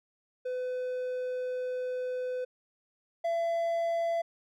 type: tone pair in turn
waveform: triangle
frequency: 504 / 672.8 Hz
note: B4 / E5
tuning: +35 / +35 cents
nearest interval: perfect fourth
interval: 500 cents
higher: second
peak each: -29 / -25 dBFS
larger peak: second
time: 0.45-2.45 / 3.24-4.22 s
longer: first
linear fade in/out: 10 ms
effects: none